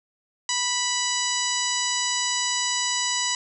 harmonic tone, 985 Hz, B5, 5 cents flat, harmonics 1 / 2 / 3 / 4 / 5 / 6 / 7 / 8, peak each -31 / -31 / -31 / -31 / -31 / -31 / -31 / -31 dBFS, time 0.49-3.35 s, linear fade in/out 2 ms, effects none

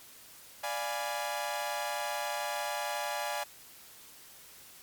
sawtooth chord, D diminished seventh, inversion none, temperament equal, 587.3 / 698.5 / 830.6 / 987.8 Hz, D5 / F5 / Ab5 / Cb6, 0 / 0 / 0 / 0 cents, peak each -34 / -36 / -32 / -38 dBFS, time 0.63-3.44 s, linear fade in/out 10 ms, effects white hiss -53 dBFS RMS until 4.82 s + MP3 96 kbps

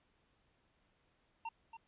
square tone with echo, 910 Hz, A#5, 42 cents flat, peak -40 dBFS, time 1.45-1.49 s, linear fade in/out 5 ms, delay 280 ms, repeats 1, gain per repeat -9 dB, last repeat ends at 1.77 s, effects pink hiss -75 dBFS RMS until 1.87 s + resampled to 8000 Hz

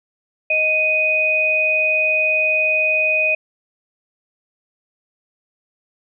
sine tone pair together, 624.3 / 2493 Hz, D#5 / D#7, +6 / +3 cents, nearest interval 2 octaves, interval 2397 cents, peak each -22 / -15 dBFS, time 0.5-3.35 s, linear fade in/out 5 ms, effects none

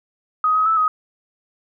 sine tone with pitch steps, 1255 / 1267 / 1313 / 1258 Hz, D#6 / D#6 / E6 / D#6, +15 / +31 / -7 / +19 cents, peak -14 dBFS, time 0.44-0.88 s, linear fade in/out 2 ms, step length 110 ms, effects none

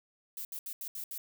violet noise bursts at uneven times, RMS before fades -40 dBFS, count 6, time 0.37-0.45 / 0.52-0.59 / 0.66-0.73 / 0.81-0.88 / 0.95-1.04 / 1.11-1.18 s, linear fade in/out 2 ms, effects none

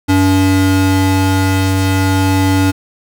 square tone pair together, 95.3 / 285.6 Hz, G2 / D4, -48 / -48 cents, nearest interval octave + perfect fifth, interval 1900 cents, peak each -13 dBFS, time 0.08-2.72 s, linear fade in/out 20 ms, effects none

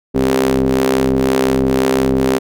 sawtooth ring-modulated tone, 65.8 Hz, C2, 10 cents sharp, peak -5 dBFS, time 0.14-2.39 s, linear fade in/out 20 ms, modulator 330 Hz, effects none

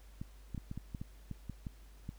clicks, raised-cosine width 5 ms, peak -28 dBFS, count 11, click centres 0.215 / 0.547 / 0.578 / 0.714 / 0.776 / 0.948 / 1.015 / 1.313 / 1.497 / 1.668 / 2.091 s, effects added 50 Hz sine -53 dBFS peak until 2.18 s + pink hiss -65 dBFS RMS until 2.18 s

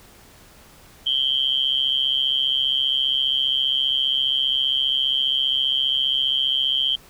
sine tone with amplitude modulation, 3144 Hz, G7, 4 cents sharp, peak -14 dBFS, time 1.06-6.96 s, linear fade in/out 10 ms, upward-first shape sine, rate 135 Hz, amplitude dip 95%, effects pink hiss -49 dBFS RMS until 7.09 s

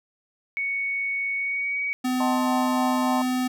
sine tone with pitch glide, 2224 to 2260 Hz, C#7 to C#7, +5 to +33 cents, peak -24 dBFS, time 0.57-1.93 s, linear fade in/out 0 ms, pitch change +28 cents, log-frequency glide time 1.36-1.8 s
square tone, 253.6 Hz, B3, 46 cents sharp, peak -23 dBFS, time 2.04-3.48 s, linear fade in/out 10 ms
sine chord, D# diminished seventh, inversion none, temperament equal with one note detuned, 622.3 / 757.3 / 880 / 1046.5 Hz, D#5 / F#5 / A5 / C6, 0 / +40 / 0 / 0 cents, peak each -31 / -31 / -29 / -29 dBFS, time 2.2-3.22 s, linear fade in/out 2 ms
effects none

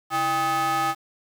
square ring-modulated tone, 233.1 Hz, A#3, in tune, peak -19 dBFS, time 0.1-0.95 s, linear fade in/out 50 ms, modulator 1030 Hz, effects 8-bit

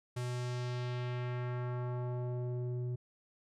square tone with low-pass filter sweep, 123.47 Hz, B2, in tune, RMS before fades -37 dBFS, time 0.16-2.96 s, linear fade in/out 10 ms, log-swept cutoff 10000 to 280 Hz, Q 1.2, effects none

